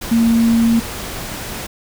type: tone in noise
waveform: sine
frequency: 230 Hz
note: A#3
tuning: 23 cents flat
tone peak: -10 dBFS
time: 0.11-0.8 s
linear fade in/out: 10 ms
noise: pink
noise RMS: -27 dBFS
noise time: 0.01-1.67 s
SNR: +14 dB
effects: none